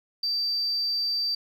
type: tone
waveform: sine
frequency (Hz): 4661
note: D8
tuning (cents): -14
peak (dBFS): -23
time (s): 0.23-1.35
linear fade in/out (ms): 5
effects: tanh soft clip ceiling -20 dBFS + 10-bit